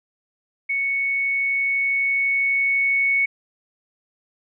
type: tone with level ramp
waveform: sine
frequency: 2217 Hz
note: C#7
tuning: in tune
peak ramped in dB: -20 to -16 dBFS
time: 0.69-3.26 s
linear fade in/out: 10 ms
effects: none